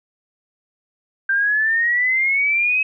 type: exponential sweep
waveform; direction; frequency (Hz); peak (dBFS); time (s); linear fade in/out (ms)
sine; up; 1570 to 2566; -15; 1.29-2.83; 5
effects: none